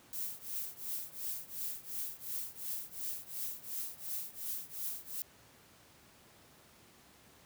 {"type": "noise with tremolo", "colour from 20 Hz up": "violet", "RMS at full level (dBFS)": -37, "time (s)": [0.13, 5.22], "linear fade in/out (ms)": 0, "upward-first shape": "triangle", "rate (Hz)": 2.8, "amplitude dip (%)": 95, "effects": ["pink hiss -61 dBFS RMS until 7.45 s", "high-pass 80 Hz 12 dB/octave"]}